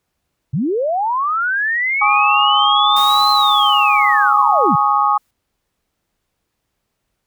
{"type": "linear two-way sweep", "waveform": "sine", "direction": "up then down", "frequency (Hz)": [115.8, 4118, 115.8], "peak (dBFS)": -15, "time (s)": [0.53, 4.76], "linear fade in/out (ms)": 10, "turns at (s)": 3.31}
{"type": "chord", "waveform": "sine", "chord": "Ab suspended fourth", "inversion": "none", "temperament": "equal", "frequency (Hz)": [830.6, 1108.7, 1244.5], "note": ["Ab5", "Db6", "Eb6"], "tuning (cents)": [0, 0, 0], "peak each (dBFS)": -16, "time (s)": [2.01, 5.18], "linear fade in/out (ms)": 10}
{"type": "noise with exponential decay", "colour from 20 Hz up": "white", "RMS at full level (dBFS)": -28, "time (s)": [2.96, 5.31], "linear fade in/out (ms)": 5, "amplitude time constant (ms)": 510}
{"effects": ["pink hiss -73 dBFS RMS until 7.26 s"]}